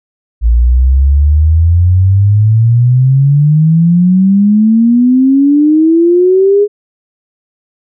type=exponential sweep; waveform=sine; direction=up; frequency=55.9 to 417.5 Hz; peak=-4 dBFS; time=0.41-6.68 s; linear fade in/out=50 ms; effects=none